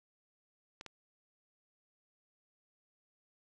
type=clicks; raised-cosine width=0.2 ms; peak=-28 dBFS; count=2; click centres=0.811 / 0.863 s; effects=resampled to 24000 Hz